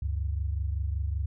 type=tone pair together; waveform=sine; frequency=70.9 / 96.17 Hz; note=C#2 / G2; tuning=+40 / -33 cents; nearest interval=perfect fourth; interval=527 cents; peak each=-28 / -33 dBFS; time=0.02-1.26 s; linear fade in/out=5 ms; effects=none